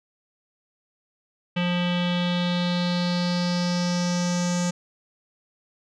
square tone with low-pass filter sweep, 176.5 Hz, F3, 19 cents sharp, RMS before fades -24 dBFS, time 1.56-4.71 s, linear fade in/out 10 ms, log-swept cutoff 2900 to 6800 Hz, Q 4.4, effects none

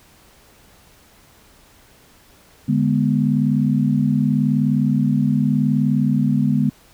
sine chord, G# diminished, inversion second, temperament equal, 146.83 / 207.7 / 246.9 Hz, D3 / G#3 / B3, 0 / 0 / 0 cents, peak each -19 dBFS, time 2.68-6.7 s, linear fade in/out 10 ms, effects pink hiss -51 dBFS RMS until 6.93 s

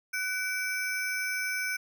square ring-modulated tone, 1900 Hz, A#6, 33 cents sharp, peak -27 dBFS, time 0.13-1.77 s, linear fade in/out 10 ms, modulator 404 Hz, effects none

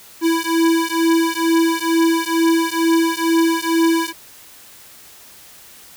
square beating tone pair, 328.9 / 331.1 Hz, E4 / E4, -4 / +8 cents, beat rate 2.2 Hz, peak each -18 dBFS, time 0.21-4.13 s, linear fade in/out 50 ms, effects white hiss -43 dBFS RMS until 5.96 s

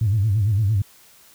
sine tone with vibrato, 104 Hz, G#2, 3 cents sharp, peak -15 dBFS, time 0.01-0.82 s, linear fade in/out 5 ms, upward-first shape sine, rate 8.8 Hz, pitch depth 150 cents each way, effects tanh soft clip ceiling -11 dBFS + white hiss -51 dBFS RMS until 1.34 s

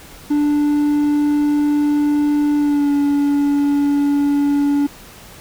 triangle tone with pitch glide, 293.7 to 286.2 Hz, D4 to D4, 0 to -45 cents, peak -11 dBFS, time 0.3-4.87 s, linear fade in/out 10 ms, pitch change -45 cents, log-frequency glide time 2.57-2.9 s, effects pink hiss -40 dBFS RMS until 5.4 s

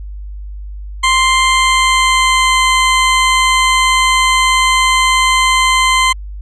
20% pulse tone with pitch glide, 1046.5 to 1036.9 Hz, C6 to C6, 0 to -16 cents, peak -4 dBFS, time 1.03-6.13 s, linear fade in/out 10 ms, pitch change -16 cents, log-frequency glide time 1.43-2.61 s, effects added 50 Hz sine -24 dBFS peak until 6.41 s + resampled to 24000 Hz

